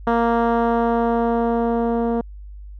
10% pulse tone with low-pass filter sweep, 232.9 Hz, A#3, 1 cent flat, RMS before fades -19 dBFS, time 0.07-2.21 s, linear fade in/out 2 ms, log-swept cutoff 1200 to 480 Hz, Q 0.8, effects added 50 Hz sine -34 dBFS peak until 2.79 s

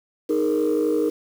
sine chord, D# suspended fourth, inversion none, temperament just, 311.1 / 414.8 / 466.7 Hz, D#4 / G#4 / A#4, 0 / -2 / +2 cents, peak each -21 / -23 / -21 dBFS, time 0.29-1.1 s, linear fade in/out 10 ms, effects tanh soft clip ceiling -13 dBFS + 7-bit

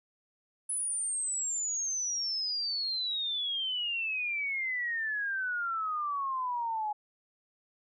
sine exponential sweep, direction down, 10240 to 830.6 Hz, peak -30 dBFS, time 0.69-6.93 s, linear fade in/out 10 ms, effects none

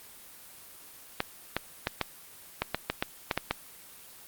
clicks, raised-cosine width 0.3 ms, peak -10 dBFS, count 11, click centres 1.204 / 1.566 / 1.871 / 2.013 / 2.62 / 2.746 / 2.9 / 3.025 / 3.312 / 3.376 / 3.51 s, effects white hiss -50 dBFS RMS until 4.27 s + Opus 24 kbps

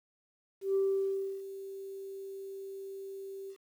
sine tone with ADSR envelope, 389.4 Hz, G4, 12 cents flat, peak -24 dBFS, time 0.61-3.57 s, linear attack 140 ms, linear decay 660 ms, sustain -16 dB, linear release 74 ms, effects tanh soft clip ceiling -22 dBFS + 10-bit

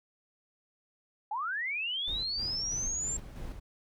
sine linear sweep, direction up, 793 to 7459 Hz, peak -31 dBFS, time 1.31-3.17 s, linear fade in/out 5 ms
brown noise with tremolo, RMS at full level -42 dBFS, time 2.07-3.55 s, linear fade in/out 10 ms, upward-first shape square, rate 3.1 Hz, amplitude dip 75%
brown noise, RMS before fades -45 dBFS, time 2.37-3.6 s, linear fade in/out 10 ms
effects none

